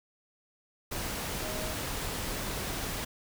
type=tone in noise; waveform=sine; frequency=625 Hz; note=D#5; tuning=8 cents sharp; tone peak=-40 dBFS; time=1.42-1.74 s; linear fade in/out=10 ms; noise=pink; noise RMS=-35 dBFS; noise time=0.91-3.05 s; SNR=-8 dB; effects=none